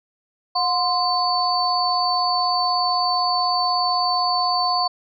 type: tone cluster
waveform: sine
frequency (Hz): 722 / 1041 / 4502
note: F#5 / C6 / C#8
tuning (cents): -43 / -9 / +26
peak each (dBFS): -22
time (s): 0.55-4.88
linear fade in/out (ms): 10
effects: none